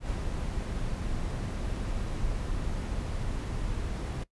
brown noise with ADSR envelope, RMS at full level -30 dBFS, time 0-4.24 s, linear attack 95 ms, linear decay 76 ms, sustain -2 dB, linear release 11 ms, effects noise-tail reverb RT60 0.1 s tail -19 dB re dry + resampled to 24000 Hz

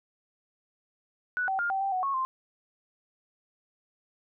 sine tone with pitch steps, 1478 / 768 / 1408 / 773 / 784 / 741 / 1099 / 1047 Hz, F#6 / G5 / F6 / G5 / G5 / F#5 / C#6 / C6, -2 / -36 / +14 / -24 / 0 / +2 / -15 / +1 cents, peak -26 dBFS, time 1.37-2.25 s, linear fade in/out 0 ms, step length 110 ms, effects none

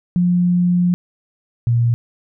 sine tone pair in turn, 177.2 / 118.27 Hz, F3 / A#2, +25 / +25 cents, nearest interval perfect fifth, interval 700 cents, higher first, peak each -12 dBFS, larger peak neither, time 0.16-0.94 / 1.67-1.94 s, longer first, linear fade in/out 0 ms, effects none

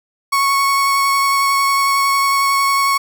35% pulse tone with vibrato, 1106 Hz, C#6, 4 cents flat, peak -11 dBFS, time 0.32-2.98 s, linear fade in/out 10 ms, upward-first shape sine, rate 11 Hz, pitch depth 11 cents each way, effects none

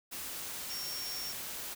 sine tone in noise, 5520 Hz, F8, 21 cents flat, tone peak -39 dBFS, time 0.69-1.33 s, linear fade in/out 20 ms, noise white, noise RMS -41 dBFS, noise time 0.11-1.75 s, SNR -1 dB, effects none

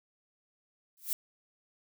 violet noise with exponential growth, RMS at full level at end -27 dBFS, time 0.97-1.13 s, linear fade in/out 1 ms, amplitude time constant 33 ms, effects none

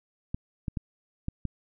clicks, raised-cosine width 5 ms, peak -18 dBFS, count 5, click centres 0.345 / 0.682 / 0.772 / 1.284 / 1.453 s, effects none

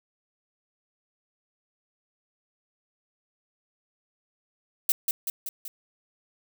violet noise with echo, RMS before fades -21 dBFS, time 4.89-4.92 s, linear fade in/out 2 ms, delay 190 ms, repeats 4, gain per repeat -4 dB, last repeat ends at 5.68 s, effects none

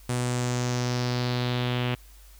sawtooth tone with low-pass filter sweep, 123.47 Hz, B2, in tune, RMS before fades -27 dBFS, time 0.09-1.95 s, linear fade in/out 5 ms, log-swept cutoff 9300 to 2900 Hz, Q 3.1, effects added 50 Hz sine -48 dBFS peak until 2.39 s + white hiss -56 dBFS RMS until 2.39 s

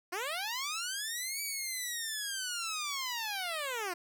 10% pulse linear two-way sweep, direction up then down, 336.6 to 2300 to 336.6 Hz, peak -26 dBFS, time 0.12-3.94 s, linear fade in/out 10 ms, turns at 1.42 s, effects none

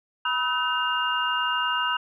sine tone cluster, 976 / 1276 / 1524 / 2817 Hz, B5 / D#6 / G6 / F7, -21 / +43 / -49 / +14 cents, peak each -28 dBFS, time 0.25-1.97 s, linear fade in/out 5 ms, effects none

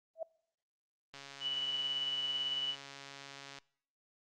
sine tone with exponential growth, 651 Hz, E5, 22 cents flat, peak -32 dBFS, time 0.15-0.23 s, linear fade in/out 5 ms, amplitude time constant 17 ms
click train, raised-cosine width 0.2 ms, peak -31 dBFS, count 341, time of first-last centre 1.14-3.586 s, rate 139 Hz
sine tone with tremolo, 2960 Hz, F#7, in tune, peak -32 dBFS, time 1.4-2.76 s, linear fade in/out 50 ms, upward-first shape sine, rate 18 Hz, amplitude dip 35%
effects noise-tail reverb RT60 0.7 s tail -25 dB re dry + Opus 32 kbps

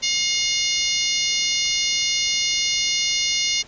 harmonic tone, 714 Hz, F5, 38 cents sharp, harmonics 3 / 4 / 5 / 6 / 7 / 8 / 9, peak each -27 / -27 / -27 / -27 / -27 / -27 / -27 dBFS, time 0.02-3.63 s, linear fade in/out 20 ms, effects pink hiss -46 dBFS RMS until 3.67 s + resampled to 16000 Hz

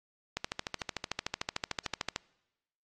click train, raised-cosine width 0.2 ms, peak -15 dBFS, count 25, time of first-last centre 0.37-2.161 s, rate 13.4 Hz, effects noise-tail reverb RT60 1.0 s tail -25 dB re dry + AAC 32 kbps

